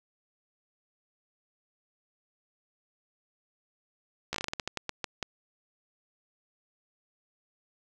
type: slowing click train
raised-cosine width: 0.2 ms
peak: -14 dBFS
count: 14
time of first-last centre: 4.33-5.228 s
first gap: 14 ms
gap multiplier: 1.24
effects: none